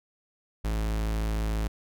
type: tone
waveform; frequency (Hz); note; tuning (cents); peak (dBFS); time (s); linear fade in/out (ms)
45% pulse; 53.9; A1; -35; -26; 0.64-1.68; 10
effects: none